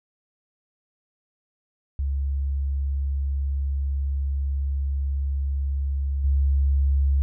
sine tone with level steps, 69.1 Hz, C#2, 5 cents flat, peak -22 / -17 dBFS, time 1.99-7.22 s, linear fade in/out 0 ms, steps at 6.24 s, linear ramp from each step 5 ms, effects none

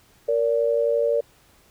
sine tone pair together, 465.7 / 577.4 Hz, A#4 / D5, -2 / -30 cents, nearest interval major third, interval 372 cents, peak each -21 dBFS, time 0.28-1.21 s, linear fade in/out 10 ms, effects pink hiss -57 dBFS RMS until 1.7 s

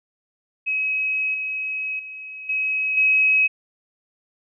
sine tone with level steps, 2551 Hz, D#7, 43 cents sharp, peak -20 / -24 / -33 / -20 / -14 dBFS, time 0.66-3.48 s, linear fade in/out 20 ms, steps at 1.34 / 1.99 / 2.49 / 2.97 s, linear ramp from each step 5 ms, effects none

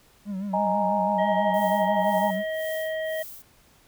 triangle tone with vibrato, 196 Hz, G3, in tune, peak -26 dBFS, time 0.25-2.44 s, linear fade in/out 50 ms, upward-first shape sine, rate 6.1 Hz, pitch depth 88 cents each way
sine chord, D# suspended fourth, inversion none, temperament equal, 622.3 / 830.6 / 932.3 Hz, D#5 / G#5 / A#5, 0 / 0 / 0 cents, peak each -26 dBFS, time 0.53-2.31 s, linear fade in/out 10 ms
harmonic tone, 634 Hz, D#5, 32 cents sharp, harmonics 1 / 3 / 5, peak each -27 / -34 / -43 dBFS, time 1.18-3.23 s, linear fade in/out 10 ms
violet noise with tremolo, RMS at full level -40 dBFS, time 1.54-3.42 s, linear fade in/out 0 ms, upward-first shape sine, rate 1.9 Hz, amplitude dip 85%
effects pink hiss -58 dBFS RMS until 3.87 s

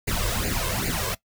pink noise with flanger, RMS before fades -26 dBFS, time 0.07-1.15 s, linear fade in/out 10 ms, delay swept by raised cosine 0.43 to 1.93 ms, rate 2.5 Hz, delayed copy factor +0.8, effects noise-tail reverb RT60 0.1 s tail -19 dB re dry

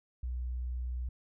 sine tone, 61.74 Hz, B1, in tune, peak -33 dBFS, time 0.23-1.09 s, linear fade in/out 5 ms, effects none

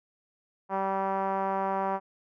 5% pulse tone with low-pass filter, 193.5 Hz, G3, 22 cents flat, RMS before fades -29 dBFS, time 0.69-2 s, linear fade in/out 50 ms, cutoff 900 Hz, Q 2.3, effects none

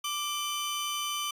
sawtooth tone pair together, 1178 / 3031 Hz, D6 / F#7, +5 / +41 cents, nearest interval octave + major third, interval 1636 cents, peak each -30 / -30 dBFS, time 0.04-1.31 s, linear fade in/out 5 ms, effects resampled to 32000 Hz

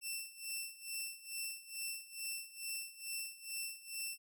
10% pulse tone with tremolo, 2684 Hz, E7, 31 cents sharp, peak -30 dBFS, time 0.01-4.18 s, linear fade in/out 50 ms, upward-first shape sine, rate 2.3 Hz, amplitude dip 85%, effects none

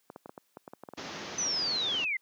clicks, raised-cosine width 1 ms, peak -28 dBFS, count 12, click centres 0.101 / 0.161 / 0.259 / 0.294 / 0.378 / 0.571 / 0.678 / 0.735 / 0.836 / 0.888 / 0.936 / 0.996 s
pink low-pass noise, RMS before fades -39 dBFS, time 0.97-2.05 s, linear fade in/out 10 ms, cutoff 6500 Hz, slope 96 dB/octave
sine linear sweep, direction down, 6120 to 2002 Hz, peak -28 dBFS, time 1.38-2.17 s, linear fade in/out 5 ms
effects white hiss -72 dBFS RMS until 2.21 s + high-pass 200 Hz 12 dB/octave

